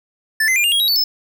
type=tone with pitch steps; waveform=square; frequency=1760 / 2057 / 2404 / 2810 / 3284 / 3839 / 4486 / 5244 Hz; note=A6 / C7 / D7 / F7 / G#7 / B7 / C#8 / E8; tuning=0 / -30 / +40 / +10 / -20 / -50 / +20 / -10 cents; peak=-14 dBFS; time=0.4-1.04 s; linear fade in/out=5 ms; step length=80 ms; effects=none